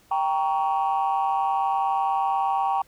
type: chord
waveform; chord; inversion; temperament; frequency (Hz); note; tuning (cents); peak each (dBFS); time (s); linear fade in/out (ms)
sine; G diminished; none; equal with one note detuned; 784 / 932.3 / 1120.3; G5 / Bb5 / Db6; 0 / 0 / +18; -22 / -25 / -27; 0.11-2.82; 5
effects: tanh soft clip ceiling -15 dBFS + pink hiss -58 dBFS RMS until 2.87 s